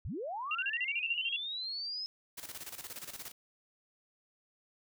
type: linear sweep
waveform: sine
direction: up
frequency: 49 to 5180 Hz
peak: -36 dBFS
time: 0.05-2.06 s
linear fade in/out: 0 ms
type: tone bursts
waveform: sine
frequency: 2763 Hz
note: F7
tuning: 19 cents flat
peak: -31 dBFS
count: 12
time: 0.51-1.363 s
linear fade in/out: 2 ms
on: 39 ms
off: 35 ms
type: noise with tremolo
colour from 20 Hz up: white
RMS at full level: -43 dBFS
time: 2.37-3.32 s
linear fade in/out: 10 ms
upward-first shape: square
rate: 17 Hz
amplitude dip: 70%
effects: none